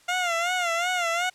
15% pulse tone with vibrato, 700 Hz, F5, 4 cents sharp, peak -17 dBFS, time 0.08-1.3 s, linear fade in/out 10 ms, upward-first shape sine, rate 2.7 Hz, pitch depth 87 cents each way, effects white hiss -57 dBFS RMS until 1.34 s + low-pass 8000 Hz 12 dB/octave

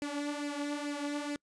sawtooth tone with flanger, 290.4 Hz, D4, 19 cents flat, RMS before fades -36 dBFS, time 0.02-1.36 s, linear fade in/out 0 ms, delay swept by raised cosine 0.4 to 4 ms, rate 2.3 Hz, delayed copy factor +0.6, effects noise-tail reverb RT60 0.1 s tail -26 dB re dry + resampled to 22050 Hz

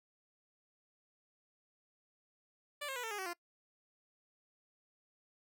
10% pulse tone with pitch steps, 584 / 535.5 / 491.1 / 450.3 / 413 / 378.7 / 347.2 Hz, D5 / C5 / B4 / A4 / G#4 / F#4 / F4, -10 / +40 / -10 / +40 / -10 / +40 / -10 cents, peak -31 dBFS, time 2.81-3.335 s, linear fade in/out 10 ms, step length 75 ms, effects noise-tail reverb RT60 0.1 s tail -24 dB re dry

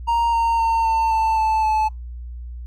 triangle tone with pitch steps, 932.3 / 921.1 / 910 / 899 / 888.1 / 877.4 / 866.9 Hz, A#5 / A#5 / A#5 / A5 / A5 / A5 / A5, 0 / -21 / -42 / +37 / +16 / -5 / -26 cents, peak -14 dBFS, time 0.07-1.89 s, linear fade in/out 20 ms, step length 260 ms, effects added 60 Hz sine -30 dBFS peak until 2.66 s + Opus 48 kbps

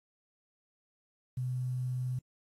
sine tone with quantisation, 126.6 Hz, B2, 43 cents sharp, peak -31 dBFS, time 1.37-2.19 s, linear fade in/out 5 ms, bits 10, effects AAC 48 kbps

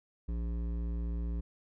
sine tone with hard clipping, 57.7 Hz, A#1, 17 cents flat, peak -34 dBFS, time 0.28-1.41 s, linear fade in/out 10 ms, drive 12 dB, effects none

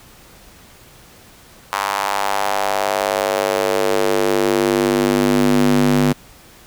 square tone with high-pass filter sweep, 49.7 Hz, G1, 25 cents sharp, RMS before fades -17 dBFS, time 1.72-6.13 s, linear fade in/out 10 ms, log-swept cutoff 1000 to 200 Hz, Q 2.6, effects pink hiss -45 dBFS RMS until 6.66 s

